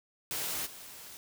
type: noise with level steps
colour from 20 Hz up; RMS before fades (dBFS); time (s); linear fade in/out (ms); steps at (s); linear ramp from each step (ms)
white; -35 / -48; 0.31-1.17; 0; 0.65; 20
effects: none